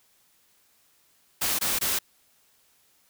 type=noise bursts; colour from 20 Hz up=white; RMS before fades=-26 dBFS; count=3; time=1.41-1.99 s; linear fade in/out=10 ms; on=180 ms; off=20 ms; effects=white hiss -64 dBFS RMS until 3.09 s